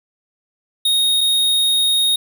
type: tone pair in turn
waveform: square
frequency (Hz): 3729 / 3729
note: A#7 / A#7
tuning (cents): 0 / 0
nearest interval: unison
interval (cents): 0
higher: neither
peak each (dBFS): -14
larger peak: neither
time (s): 0.85-1.21 / 1.21-2.16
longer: second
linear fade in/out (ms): 5
effects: none